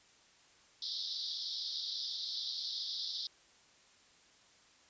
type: band-pass noise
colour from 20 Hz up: pink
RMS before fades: -40 dBFS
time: 0.82-3.27 s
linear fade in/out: 2 ms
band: 3500 to 5300 Hz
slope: 96 dB/octave
effects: white hiss -64 dBFS RMS until 4.89 s + resampled to 16000 Hz